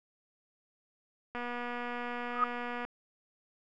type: click train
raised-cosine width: 0.5 ms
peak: -24 dBFS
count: 364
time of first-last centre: 1.35-2.85 s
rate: 242 Hz
type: tone with exponential growth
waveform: sine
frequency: 1244.5 Hz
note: D#6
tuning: in tune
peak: -20 dBFS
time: 2.29-2.44 s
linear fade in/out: 2 ms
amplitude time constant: 31 ms
effects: none